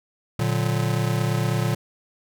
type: chord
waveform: square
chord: Bb augmented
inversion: none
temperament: just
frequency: 116.54 / 145.68 / 182.1 Hz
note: Bb2 / D3 / F#3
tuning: 0 / -14 / -27 cents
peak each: -24 / -26 / -29 dBFS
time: 0.39-1.75 s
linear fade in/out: 5 ms
effects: none

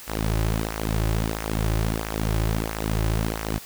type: tone with flanger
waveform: sawtooth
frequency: 54.3 Hz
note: A1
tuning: 22 cents flat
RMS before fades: -25 dBFS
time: 0.07-3.59 s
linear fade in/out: 20 ms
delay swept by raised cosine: 0.23 to 4.43 ms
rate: 1.5 Hz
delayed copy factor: -0.7
effects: white hiss -42 dBFS RMS until 3.65 s

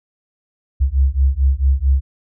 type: beating tone pair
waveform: sine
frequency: 65.41 / 69.91 Hz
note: C2 / C#2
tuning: 0 / +15 cents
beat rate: 4.5 Hz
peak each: -15 dBFS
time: 0.8-2.01 s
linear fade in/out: 20 ms
effects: none

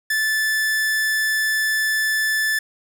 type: tone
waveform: 45% pulse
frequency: 1748 Hz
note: A6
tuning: 12 cents flat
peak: -18 dBFS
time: 0.1-2.59 s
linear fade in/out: 5 ms
effects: 9-bit

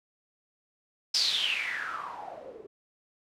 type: noise with low-pass filter sweep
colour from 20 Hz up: blue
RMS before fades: -32 dBFS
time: 1.14-2.67 s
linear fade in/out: 10 ms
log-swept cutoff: 5100 to 380 Hz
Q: 9.4
effects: none

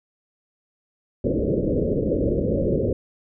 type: low-pass noise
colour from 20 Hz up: white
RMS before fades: -22 dBFS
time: 1.24-2.93 s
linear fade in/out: 5 ms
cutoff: 570 Hz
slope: 96 dB/octave
effects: none

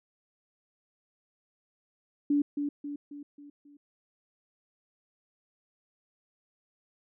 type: tone with echo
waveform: sine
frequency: 288.8 Hz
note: D4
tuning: 29 cents flat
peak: -22 dBFS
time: 2.3-2.42 s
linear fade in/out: 5 ms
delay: 270 ms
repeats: 5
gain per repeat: -6 dB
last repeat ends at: 3.77 s
effects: none

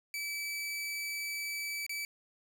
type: tone with dropouts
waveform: sawtooth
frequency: 2304 Hz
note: D7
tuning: 34 cents flat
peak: -32 dBFS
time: 0.14-2.05 s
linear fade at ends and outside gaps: 1 ms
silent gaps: 1.865-1.894 s
effects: none

